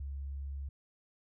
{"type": "tone", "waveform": "sine", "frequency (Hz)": 69.3, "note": "C#2", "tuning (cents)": 0, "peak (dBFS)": -37, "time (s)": [0, 0.69], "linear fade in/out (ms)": 5, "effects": []}